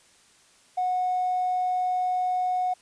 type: tone with tanh clipping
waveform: triangle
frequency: 732 Hz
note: F#5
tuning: 19 cents flat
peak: -22 dBFS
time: 0.77-2.74 s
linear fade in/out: 10 ms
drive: 1 dB
effects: white hiss -58 dBFS RMS until 2.81 s + resampled to 22050 Hz